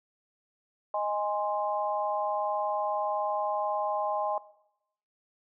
sine chord, Ab major, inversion second, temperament equal with one note detuned, 622.3 / 824.9 / 1046.5 Hz, Eb5 / Ab5 / C6, 0 / -12 / 0 cents, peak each -31 / -31 / -33 dBFS, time 0.94-4.38 s, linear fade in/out 2 ms, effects noise-tail reverb RT60 0.8 s tail -18 dB re dry

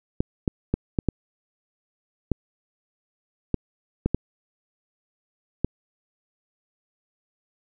clicks, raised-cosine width 3 ms, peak -8 dBFS, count 10, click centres 0.205 / 0.478 / 0.74 / 0.988 / 1.087 / 2.317 / 3.543 / 4.06 / 4.146 / 5.646 s, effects none

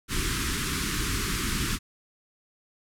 pink band-stop noise, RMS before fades -28 dBFS, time 0.08-1.79 s, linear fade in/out 50 ms, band 390 to 1100 Hz, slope 48 dB/octave, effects low-pass 12000 Hz 12 dB/octave

